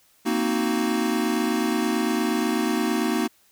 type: chord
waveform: square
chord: C half-diminished seventh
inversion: third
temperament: equal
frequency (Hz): 233.1 / 261.6 / 311.1 / 370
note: Bb3 / C4 / Eb4 / Gb4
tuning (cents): 0 / 0 / 0 / 0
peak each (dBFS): -26 / -30 / -27 / -29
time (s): 0.25-3.28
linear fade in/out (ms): 20
effects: white hiss -60 dBFS RMS until 3.51 s